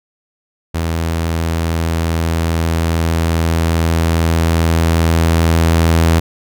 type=tone with level ramp; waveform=sawtooth; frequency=82.41 Hz; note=E2; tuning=in tune; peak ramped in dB=-12 to -5 dBFS; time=0.74-6.2 s; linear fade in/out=10 ms; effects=none